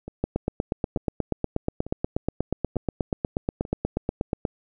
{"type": "two click trains", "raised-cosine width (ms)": 2, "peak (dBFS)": [-22, -10], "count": [5, 36], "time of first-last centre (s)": [[0.08, 3.651], [0.24, 4.452]], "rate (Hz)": [1.12, 8.31], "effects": []}